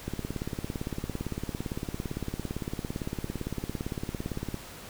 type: click train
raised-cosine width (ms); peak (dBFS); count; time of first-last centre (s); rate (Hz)
3; -19; 80; 0.08-4.543; 17.7
effects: pink hiss -45 dBFS RMS until 4.89 s